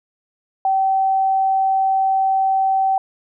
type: tone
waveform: sine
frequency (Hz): 770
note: G5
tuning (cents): -31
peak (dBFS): -14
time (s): 0.65-2.98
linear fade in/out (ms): 2
effects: none